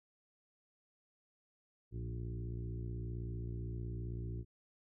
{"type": "harmonic tone with a mistuned harmonic", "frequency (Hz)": 58.8, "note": "A#1", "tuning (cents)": 16, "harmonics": [1, 2, 3, 4, 5, 6, 7], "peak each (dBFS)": [-43, -41, -51, -58, -55, -52, -59], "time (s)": [1.91, 4.45], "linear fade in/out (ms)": 50, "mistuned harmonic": 2, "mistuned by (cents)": -47, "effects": []}